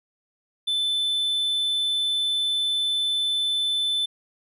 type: tone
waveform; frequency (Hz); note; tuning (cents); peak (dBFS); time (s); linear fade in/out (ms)
triangle; 3520; A7; 0; -20; 0.67-4.06; 10
effects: resampled to 32000 Hz